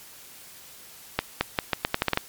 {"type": "accelerating click train", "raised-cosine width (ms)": 0.3, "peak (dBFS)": -5, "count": 10, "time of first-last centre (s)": [1.19, 2.174], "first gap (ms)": 220, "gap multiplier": 0.81, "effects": ["white hiss -47 dBFS RMS until 2.28 s", "MP3 96 kbps"]}